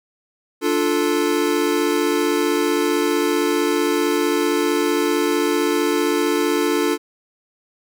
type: chord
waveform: square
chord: D minor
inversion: none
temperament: equal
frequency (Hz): 293.7 / 349.2 / 440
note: D4 / F4 / A4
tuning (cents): 0 / 0 / 0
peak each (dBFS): -22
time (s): 0.61-6.98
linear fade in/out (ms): 50
effects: none